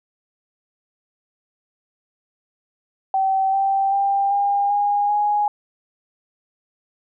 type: tone with pitch steps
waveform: sine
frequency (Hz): 770 / 781.7 / 793.5 / 805.5 / 817.7 / 830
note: G5 / G5 / G5 / G5 / G#5 / G#5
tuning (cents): -31 / -5 / +21 / +47 / -27 / -1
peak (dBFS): -16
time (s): 3.14-5.48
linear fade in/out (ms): 2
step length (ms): 390
effects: none